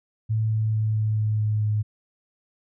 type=tone with pitch steps; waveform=sine; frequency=110 / 109.37 / 108.74 / 108.11 / 107.49 / 106.87 / 106.25 Hz; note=A2 / A2 / A2 / A2 / A2 / A2 / G#2; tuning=0 / -10 / -20 / -30 / -40 / -50 / +40 cents; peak=-20 dBFS; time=0.29-1.83 s; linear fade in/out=20 ms; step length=220 ms; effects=none